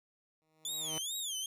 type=tone with exponential growth; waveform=10% pulse; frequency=157.2 Hz; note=D#3; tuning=18 cents sharp; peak=-30 dBFS; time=0.42-0.98 s; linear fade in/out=0 ms; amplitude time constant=120 ms
type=tone with vibrato; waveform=20% pulse; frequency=3397 Hz; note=G#7; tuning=38 cents sharp; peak=-30 dBFS; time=0.65-1.46 s; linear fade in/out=2 ms; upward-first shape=sine; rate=2.4 Hz; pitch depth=200 cents each way
effects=none